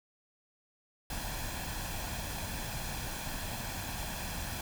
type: noise with comb filter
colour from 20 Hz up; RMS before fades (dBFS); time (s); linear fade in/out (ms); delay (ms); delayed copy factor
pink; -38; 1.1-4.61; 2; 1.2; +0.55
effects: none